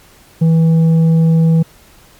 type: tone with tanh clipping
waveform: sine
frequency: 163 Hz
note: E3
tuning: 19 cents flat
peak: -8 dBFS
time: 0.41-1.63 s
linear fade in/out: 10 ms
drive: 5 dB
effects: pink hiss -45 dBFS RMS until 2.19 s + MP3 96 kbps